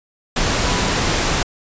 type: tone in noise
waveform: sine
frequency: 987.8 Hz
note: B5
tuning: in tune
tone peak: -29 dBFS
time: 0.64-0.9 s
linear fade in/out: 5 ms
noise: pink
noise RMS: -18 dBFS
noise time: 0.36-1.43 s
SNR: -14 dB
effects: resampled to 16000 Hz